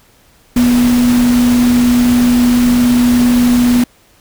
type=tone in noise; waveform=sine; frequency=243.8 Hz; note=B3; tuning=22 cents flat; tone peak=-7 dBFS; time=0.56-3.84 s; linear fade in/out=5 ms; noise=pink; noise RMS=-21 dBFS; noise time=0.56-3.84 s; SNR=+11 dB; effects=pink hiss -49 dBFS RMS until 4.2 s